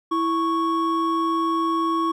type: tone pair together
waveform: triangle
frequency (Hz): 329.6 / 1106.6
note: E4 / C#6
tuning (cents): 0 / -3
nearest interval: octave + major sixth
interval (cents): 2097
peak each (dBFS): -21 / -20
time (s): 0.11-2.12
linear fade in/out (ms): 10
effects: none